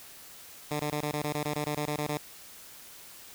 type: tone bursts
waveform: 10% pulse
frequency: 148.9 Hz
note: D3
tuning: 24 cents sharp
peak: -21 dBFS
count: 14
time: 0.71-2.174 s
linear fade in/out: 2 ms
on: 86 ms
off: 20 ms
effects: white hiss -49 dBFS RMS until 3.34 s